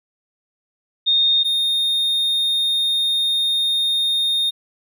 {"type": "tone pair in turn", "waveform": ["sine", "triangle"], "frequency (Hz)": [3680, 3680], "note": ["A#7", "A#7"], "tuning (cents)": [-23, -23], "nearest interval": "unison", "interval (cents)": 0, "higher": "neither", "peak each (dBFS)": [-13, -15], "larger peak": "first", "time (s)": [[1.06, 1.44], [1.44, 4.51]], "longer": "second", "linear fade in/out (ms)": 20, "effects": []}